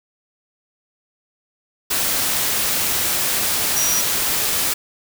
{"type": "tone in noise", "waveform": "sine", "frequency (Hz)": 5790, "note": "F#8", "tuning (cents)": -38, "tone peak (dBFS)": -19, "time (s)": [3.76, 4.01], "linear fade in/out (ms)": 10, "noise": "white", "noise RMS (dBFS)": -20, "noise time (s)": [1.9, 4.74], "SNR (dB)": -2, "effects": []}